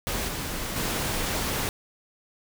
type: noise with level steps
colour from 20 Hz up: pink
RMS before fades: -29 / -32 / -28 dBFS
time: 0.07-1.69 s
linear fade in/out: 0 ms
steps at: 0.28 / 0.76 s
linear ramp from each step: 2 ms
effects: none

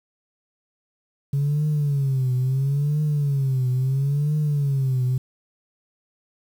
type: tone with vibrato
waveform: sine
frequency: 138.59 Hz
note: C#3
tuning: in tune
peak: -17 dBFS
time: 1.33-5.18 s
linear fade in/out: 5 ms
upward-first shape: triangle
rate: 0.74 Hz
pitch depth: 170 cents each way
effects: tanh soft clip ceiling -16 dBFS + 8-bit

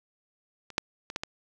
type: clicks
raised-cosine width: 0.2 ms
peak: -27 / -7 / -20 / -13 / -15 dBFS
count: 5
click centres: 0.703 / 0.781 / 1.101 / 1.161 / 1.235 s
effects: none

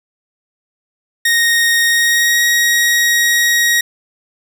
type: tone with pitch glide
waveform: sawtooth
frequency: 1862 to 1890.2 Hz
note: A#6 to A#6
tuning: -2 to +24 cents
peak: -7 dBFS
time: 1.25-3.81 s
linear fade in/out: 5 ms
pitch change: +26 cents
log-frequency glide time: 1.87-2.41 s
effects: none

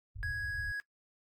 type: low-pass noise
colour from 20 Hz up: white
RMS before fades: -42 dBFS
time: 0.15-0.72 s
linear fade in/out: 10 ms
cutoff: 120 Hz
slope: 96 dB/octave
type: tone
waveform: triangle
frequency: 1661.2 Hz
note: G#6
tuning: in tune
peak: -33 dBFS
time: 0.23-0.8 s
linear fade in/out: 0 ms
effects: noise-tail reverb RT60 0.1 s tail -20 dB re dry + AAC 64 kbps

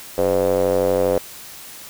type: tone with band-pass filter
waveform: square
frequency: 46.25 Hz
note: F#1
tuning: in tune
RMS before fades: -18 dBFS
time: 0.18-1.18 s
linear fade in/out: 0 ms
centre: 520 Hz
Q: 5.2
effects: white hiss -38 dBFS RMS until 1.89 s

